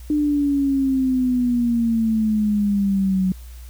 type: exponential sweep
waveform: sine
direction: down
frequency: 301 to 185 Hz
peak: -16 dBFS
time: 0.1-3.32 s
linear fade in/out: 2 ms
effects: added 60 Hz sine -35 dBFS peak until 3.69 s + white hiss -50 dBFS RMS until 3.69 s